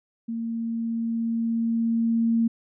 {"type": "tone with level ramp", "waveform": "sine", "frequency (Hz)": 229.2, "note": "A#3", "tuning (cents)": -29, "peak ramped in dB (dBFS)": [-27, -18], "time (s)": [0.28, 2.48], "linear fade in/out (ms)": 10, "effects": []}